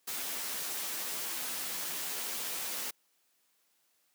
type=noise with comb filter; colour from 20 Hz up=white; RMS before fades=-37 dBFS; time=0.07-2.91 s; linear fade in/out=10 ms; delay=12 ms; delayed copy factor=+0.55; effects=white hiss -73 dBFS RMS until 4.14 s + high-pass 200 Hz 12 dB/octave